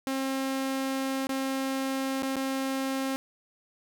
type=tone with dropouts; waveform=sawtooth; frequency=267.5 Hz; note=C4; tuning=38 cents sharp; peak=-24 dBFS; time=0.07-3.16 s; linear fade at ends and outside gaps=0 ms; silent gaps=1.27-1.292 / 2.223-2.232 / 2.357-2.365 s; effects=none